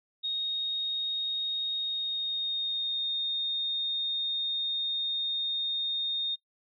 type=tone with pitch glide; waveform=sine; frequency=3729 to 3680 Hz; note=A#7 to A#7; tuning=0 to -23 cents; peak=-28 dBFS; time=0.23-6.36 s; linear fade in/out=20 ms; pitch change=-23 cents; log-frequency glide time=1.75-3.09 s; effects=noise-tail reverb RT60 0.1 s tail -21 dB re dry